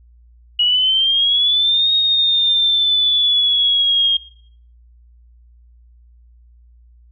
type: exponential two-way sweep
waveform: sine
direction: up then down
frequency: 2900 to 3742 to 3233 Hz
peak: -12 dBFS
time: 0.59-4.17 s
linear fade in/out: 5 ms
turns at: 1.93 s
effects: noise-tail reverb RT60 0.6 s tail -21 dB re dry + added 59 Hz sine -45 dBFS peak until 7.11 s